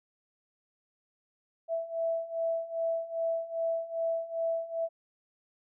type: beating tone pair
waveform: sine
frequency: 659.3 / 661.8 Hz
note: E5 / E5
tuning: 0 / +7 cents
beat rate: 2.5 Hz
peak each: -34 / -31 dBFS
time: 1.68-4.89 s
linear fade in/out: 50 ms
effects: none